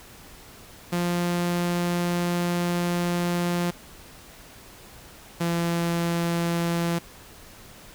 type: tone pair in turn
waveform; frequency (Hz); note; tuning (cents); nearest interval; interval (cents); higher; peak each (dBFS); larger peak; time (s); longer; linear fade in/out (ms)
sawtooth; 174.61 / 170.03; F3 / F3; 0 / -46; unison; 46; first; -19; neither; 0.92-3.71 / 5.4-6.99; first; 10
effects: pink hiss -47 dBFS RMS until 7.94 s